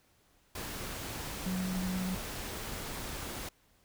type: tone in noise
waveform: sine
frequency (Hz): 185.1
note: F#3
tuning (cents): +1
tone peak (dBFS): -32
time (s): 1.46-2.15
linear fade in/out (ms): 5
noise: pink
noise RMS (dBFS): -40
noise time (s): 0.55-3.49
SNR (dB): +5
effects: pink hiss -68 dBFS RMS until 3.84 s